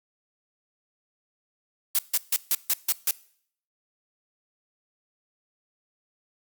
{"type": "noise bursts", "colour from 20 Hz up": "blue", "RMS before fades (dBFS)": -22, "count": 7, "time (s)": [1.95, 3.109], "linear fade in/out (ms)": 0, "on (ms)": 37, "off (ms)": 150, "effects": ["noise-tail reverb RT60 0.6 s tail -21 dB re dry", "Opus 48 kbps"]}